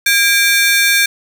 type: ring-modulated tone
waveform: sawtooth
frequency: 1981 Hz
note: B6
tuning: 5 cents sharp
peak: -3 dBFS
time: 0.06-1.06 s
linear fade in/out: 5 ms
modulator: 362 Hz
effects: none